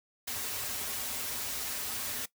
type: noise with comb filter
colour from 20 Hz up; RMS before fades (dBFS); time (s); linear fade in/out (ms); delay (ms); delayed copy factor
white; -36; 0.27-2.26; 10; 5.9; -0.7
effects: noise-tail reverb RT60 0.1 s tail -18 dB re dry